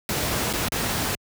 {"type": "noise with dropouts", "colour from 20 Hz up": "pink", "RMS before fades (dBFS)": -25, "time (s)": [0.09, 1.15], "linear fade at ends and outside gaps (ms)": 1, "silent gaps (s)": [[0.529, 0.535], [0.684, 0.72]], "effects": ["high-pass 60 Hz 12 dB/octave"]}